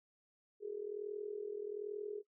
sine tone with amplitude modulation, 415.3 Hz, G#4, in tune, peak -36 dBFS, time 0.6-2.23 s, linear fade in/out 50 ms, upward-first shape sine, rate 41.2 Hz, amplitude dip 85%, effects noise-tail reverb RT60 0.1 s tail -21 dB re dry

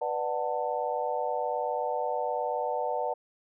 sine chord, B minor seventh, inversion none, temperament just, 493.9 / 592.7 / 740.8 / 889 Hz, B4 / D5 / F#5 / A5, 0 / +16 / +2 / +18 cents, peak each -33 dBFS, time 0.01-3.14 s, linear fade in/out 10 ms, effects none

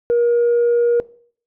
sine tone, 475 Hz, A#4, 33 cents sharp, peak -11 dBFS, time 0.1-1 s, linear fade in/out 0 ms, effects noise-tail reverb RT60 0.5 s tail -20 dB re dry + tanh soft clip ceiling -10 dBFS

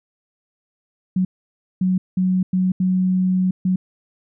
sine tone bursts at uneven times, 185 Hz, F#3, in tune, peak -15 dBFS, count 6, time 1.16-1.25 / 1.81-1.98 / 2.17-2.43 / 2.53-2.72 / 2.8-3.51 / 3.65-3.76 s, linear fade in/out 5 ms, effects none

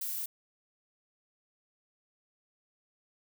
violet noise, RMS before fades -36 dBFS, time 0.01-0.26 s, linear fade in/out 5 ms, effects none

